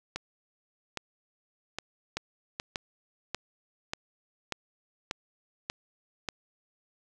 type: two click trains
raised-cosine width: 0.2 ms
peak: -14 / -16 dBFS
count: 8 / 4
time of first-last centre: 2.17-6.288 / 0.16-2.599 s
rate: 1.7 / 1.23 Hz
effects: none